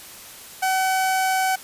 sawtooth tone with notch filter, 757 Hz, F#5, 39 cents sharp, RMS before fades -21 dBFS, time 0.62-1.56 s, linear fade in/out 10 ms, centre 3600 Hz, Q 2, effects white hiss -41 dBFS RMS until 1.63 s + resampled to 32000 Hz

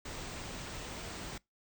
pink band-stop noise, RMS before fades -43 dBFS, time 0.05-1.38 s, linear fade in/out 5 ms, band 8900 to 16000 Hz, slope 96 dB/octave, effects noise-tail reverb RT60 0.2 s tail -25 dB re dry

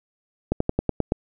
slowing click train, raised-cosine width 2 ms, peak -7 dBFS, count 7, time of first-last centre 0.52-1.121 s, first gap 84 ms, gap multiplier 1.07, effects none

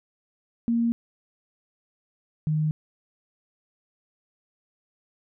sine tone pair in turn, 233.1 / 154.21 Hz, A#3 / D#3, 0 / -15 cents, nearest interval perfect fifth, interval 715 cents, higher first, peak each -20 / -21 dBFS, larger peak first, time 0.68-0.92 / 2.47-2.71 s, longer neither, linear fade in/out 0 ms, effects none

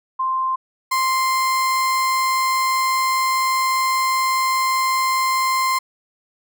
sine / 35% pulse tone pair in turn, 1046.5 / 1046.5 Hz, C6 / C6, 0 / 0 cents, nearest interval unison, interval 0 cents, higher neither, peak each -18 / -15 dBFS, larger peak second, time 0.19-0.56 / 0.91-5.79 s, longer second, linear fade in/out 10 ms, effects none

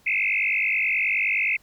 sine tone with frequency modulation, 2349 Hz, D7, in tune, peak -20 dBFS, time 0.06-1.57 s, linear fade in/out 10 ms, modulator 49.5 Hz, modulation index 5.7, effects pink hiss -59 dBFS RMS until 1.62 s

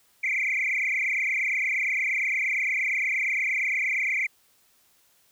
sine tone with frequency modulation, 2204 Hz, C#7, 11 cents flat, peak -22 dBFS, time 0.23-4.27 s, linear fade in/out 10 ms, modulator 28.6 Hz, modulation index 6.6, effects tanh soft clip ceiling -19 dBFS + white hiss -63 dBFS RMS until 5.31 s

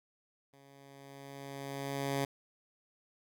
10% pulse tone with level ramp, 138.59 Hz, C#3, in tune, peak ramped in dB -51 to -22 dBFS, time 0.53-2.25 s, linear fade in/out 5 ms, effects none

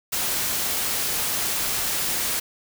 white noise, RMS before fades -25 dBFS, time 0.12-2.4 s, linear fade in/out 10 ms, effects none

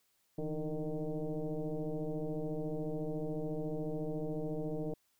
sine tone with frequency modulation, 148 Hz, D3, 14 cents sharp, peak -34 dBFS, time 0.38-4.94 s, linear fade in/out 5 ms, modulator 155 Hz, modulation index 2.8, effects white hiss -75 dBFS RMS until 5.19 s

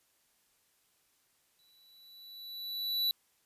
square tone with exponential growth, 3951 Hz, B7, in tune, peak -27 dBFS, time 1.59-3.11 s, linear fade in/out 1 ms, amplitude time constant 330 ms, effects white hiss -72 dBFS RMS until 3.45 s + resampled to 32000 Hz

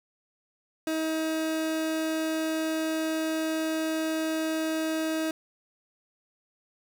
30% pulse tone, 317.9 Hz, D#4, 37 cents sharp, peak -24 dBFS, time 0.87-5.31 s, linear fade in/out 2 ms, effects none

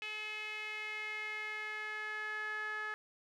sawtooth tone with band-pass filter sweep, 427.1 Hz, G#4, 48 cents sharp, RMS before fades -41 dBFS, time 0.02-2.94 s, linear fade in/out 0 ms, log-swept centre 2600 to 1600 Hz, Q 5.3, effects none

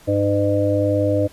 harmonic tone, 101.2 Hz, G#2, 44 cents flat, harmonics 1 / 3 / 5 / 6, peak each -21 / -21 / -21 / -21 dBFS, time 0.07-1.28 s, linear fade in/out 20 ms, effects pink hiss -48 dBFS RMS until 1.32 s + resampled to 32000 Hz

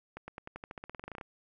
accelerating click train, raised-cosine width 0.5 ms, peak -27 dBFS, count 18, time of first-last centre 0.17-1.212 s, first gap 110 ms, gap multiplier 0.92, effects none

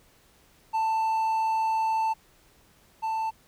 triangle tone pair in turn, 887 / 887 Hz, A5 / A5, +14 / +14 cents, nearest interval unison, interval 0 cents, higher neither, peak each -21 / -24 dBFS, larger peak first, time 0.73-2.14 / 3.02-3.31 s, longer first, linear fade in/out 20 ms, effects pink hiss -60 dBFS RMS until 3.47 s

